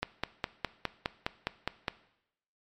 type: click train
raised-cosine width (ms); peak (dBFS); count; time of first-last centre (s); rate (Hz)
0.3; -13; 10; 0.03-1.882; 4.86
effects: noise-tail reverb RT60 0.8 s tail -17 dB re dry + MP3 64 kbps